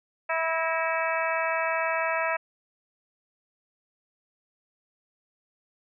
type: harmonic tone with a mistuned harmonic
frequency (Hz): 326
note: E4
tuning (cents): -19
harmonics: 2 / 3 / 4 / 5 / 6 / 7 / 8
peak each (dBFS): -29 / -31 / -32 / -33 / -34 / -34 / -35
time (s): 0.29-2.37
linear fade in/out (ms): 10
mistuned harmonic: 6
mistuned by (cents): -58
effects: none